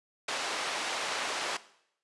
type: band-pass noise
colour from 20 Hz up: pink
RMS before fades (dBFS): -34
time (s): 0.28-1.57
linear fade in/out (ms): 5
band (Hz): 640 to 5900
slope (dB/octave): 12
effects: noise-tail reverb RT60 0.7 s tail -17 dB re dry + resampled to 24000 Hz